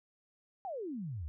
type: exponential sweep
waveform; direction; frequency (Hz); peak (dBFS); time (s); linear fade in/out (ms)
sine; down; 817 to 68.7; -37; 0.65-1.28; 0
effects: none